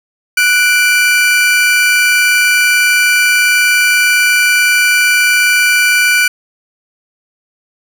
40% pulse tone pair together, 1479.8 / 2349 Hz, F#6 / D7, 0 / 0 cents, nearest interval minor sixth, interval 800 cents, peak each -10 dBFS, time 0.37-6.28 s, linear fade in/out 5 ms, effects none

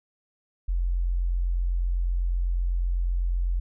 sine tone, 43.99 Hz, F1, 13 cents sharp, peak -22 dBFS, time 0.68-3.6 s, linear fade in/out 10 ms, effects none

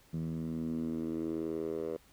10% pulse tone with band-pass filter sweep, 80.9 Hz, E2, 32 cents flat, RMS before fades -36 dBFS, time 0.13-1.97 s, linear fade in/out 10 ms, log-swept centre 170 to 480 Hz, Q 3.5, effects pink hiss -63 dBFS RMS until 2.12 s

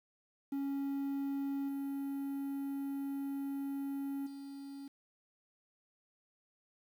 triangle tone with level steps, 277.2 Hz, C#4, in tune, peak -32 / -34 / -42 dBFS, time 0.52-4.88 s, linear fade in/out 5 ms, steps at 1.68 / 4.26 s, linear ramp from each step 10 ms, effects 10-bit

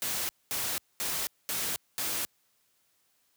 white noise bursts, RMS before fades -32 dBFS, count 5, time 0.02-2.25 s, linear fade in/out 0 ms, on 270 ms, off 220 ms, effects white hiss -71 dBFS RMS until 3.36 s + high-pass 60 Hz 12 dB/octave

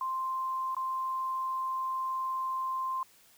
sine tone with dropouts, 1046.5 Hz, C6, in tune, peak -30 dBFS, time 0.01-3.03 s, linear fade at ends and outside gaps 2 ms, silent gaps 0.748-0.766 s, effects white hiss -61 dBFS RMS until 3.37 s

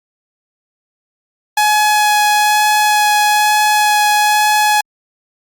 sawtooth tone with vibrato, 842 Hz, G#5, 24 cents sharp, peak -6 dBFS, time 1.57-4.81 s, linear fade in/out 5 ms, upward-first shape sine, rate 1.1 Hz, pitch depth 8 cents each way, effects Opus 48 kbps

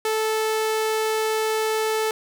sawtooth tone, 437.6 Hz, A4, 9 cents flat, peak -17 dBFS, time 0.05-2.11 s, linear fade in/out 2 ms, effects none

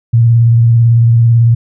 sine tone with vibrato, 116.54 Hz, A#2, in tune, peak -4 dBFS, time 0.13-1.55 s, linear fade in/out 10 ms, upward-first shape sine, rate 18 Hz, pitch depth 35 cents each way, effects none

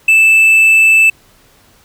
triangle tone, 2637 Hz, E7, in tune, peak -3 dBFS, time 0.08-1.1 s, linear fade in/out 5 ms, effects pink hiss -48 dBFS RMS until 1.84 s

